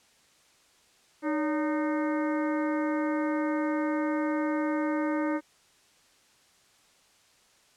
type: harmonic tone with a mistuned harmonic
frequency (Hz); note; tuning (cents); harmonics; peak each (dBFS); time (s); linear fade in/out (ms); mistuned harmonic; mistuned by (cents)
306.7; D#4; -25; 1 / 2 / 3 / 4 / 5 / 6 / 7; -27 / -33 / -37 / -39 / -41 / -43 / -44; 1.22-5.41; 50; 2; -120
effects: white hiss -62 dBFS RMS until 7.76 s + low-pass 8000 Hz 12 dB/octave